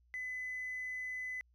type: tone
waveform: triangle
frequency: 2011 Hz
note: B6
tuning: 31 cents sharp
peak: -35 dBFS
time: 0.14-1.41 s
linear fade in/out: 0 ms
effects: tanh soft clip ceiling -35 dBFS + added 60 Hz sine -66 dBFS peak until 1.54 s